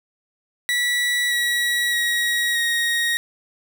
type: tone with pitch steps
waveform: 30% pulse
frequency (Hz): 1950 / 1925.4 / 1901.1 / 1877.1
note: B6 / B6 / A#6 / A#6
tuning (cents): -23 / -45 / +34 / +12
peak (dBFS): -16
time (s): 0.69-3.17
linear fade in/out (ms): 0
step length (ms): 620
effects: none